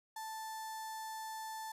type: tone with notch filter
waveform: sawtooth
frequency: 880 Hz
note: A5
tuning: in tune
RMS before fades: -44 dBFS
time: 0.16-1.72 s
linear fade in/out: 5 ms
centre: 2600 Hz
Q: 0.97
effects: resampled to 32000 Hz + 11-bit